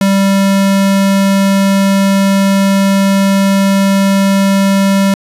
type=tone; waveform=square; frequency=195.8 Hz; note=G3; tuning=2 cents flat; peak=-8 dBFS; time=0.01-5.14 s; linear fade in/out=2 ms; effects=resampled to 32000 Hz + 8-bit